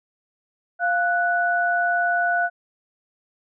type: tone pair together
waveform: sine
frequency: 698.5 / 1480.1 Hz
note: F5 / F#6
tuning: 0 / 0 cents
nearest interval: octave + minor second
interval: 1300 cents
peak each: -21 dBFS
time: 0.79-2.5 s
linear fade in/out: 50 ms
effects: none